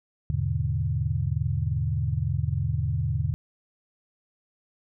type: chord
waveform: sine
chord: E dominant seventh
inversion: none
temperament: equal with one note detuned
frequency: 81.41 / 103.83 / 123.47 / 146.83 Hz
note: E2 / G#2 / B2 / D3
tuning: -21 / 0 / 0 / 0 cents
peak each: -29 dBFS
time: 0.3-3.34 s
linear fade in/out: 0 ms
effects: none